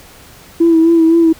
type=tone with vibrato; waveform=sine; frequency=329.6 Hz; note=E4; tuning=in tune; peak=-5 dBFS; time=0.6-1.33 s; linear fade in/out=10 ms; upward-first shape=sine; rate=3.9 Hz; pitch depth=36 cents each way; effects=tanh soft clip ceiling -1 dBFS + pink hiss -40 dBFS RMS until 1.39 s